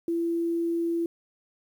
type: tone with quantisation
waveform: sine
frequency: 336.8 Hz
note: E4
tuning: 37 cents sharp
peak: -24 dBFS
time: 0.08-1.06 s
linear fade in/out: 2 ms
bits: 9
effects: none